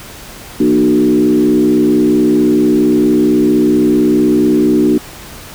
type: tone with frequency modulation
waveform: sine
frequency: 302 Hz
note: D4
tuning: 48 cents sharp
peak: -7 dBFS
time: 0.6-4.98 s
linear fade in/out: 5 ms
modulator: 64.4 Hz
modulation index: 1.2
effects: pink hiss -32 dBFS RMS until 5.54 s